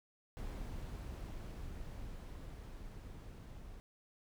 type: noise with level ramp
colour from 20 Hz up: brown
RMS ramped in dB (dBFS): -43 to -51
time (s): 0.37-3.8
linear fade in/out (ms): 0
effects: none